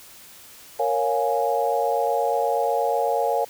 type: chord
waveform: sine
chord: Bb minor seventh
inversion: none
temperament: equal with one note detuned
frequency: 466.2 / 554.4 / 705.8 / 830.6 Hz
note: Bb4 / Db5 / F5 / Ab5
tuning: 0 / 0 / +18 / 0 cents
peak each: -25 dBFS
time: 0.79-3.45 s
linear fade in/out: 10 ms
effects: white hiss -46 dBFS RMS until 3.49 s